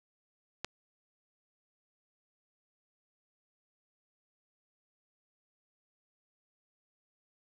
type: click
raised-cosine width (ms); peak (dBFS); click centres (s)
0.2; -17; 0.646
effects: none